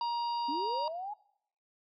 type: harmonic tone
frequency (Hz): 945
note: A#5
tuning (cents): +23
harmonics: 1 / 3 / 4 / 5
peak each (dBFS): -30 / -49 / -51 / -44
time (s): 0.01-0.88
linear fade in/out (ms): 2
type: linear sweep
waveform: sine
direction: up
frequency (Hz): 261.6 to 856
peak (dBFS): -36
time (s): 0.48-1.14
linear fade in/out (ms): 10
effects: noise-tail reverb RT60 0.7 s tail -22 dB re dry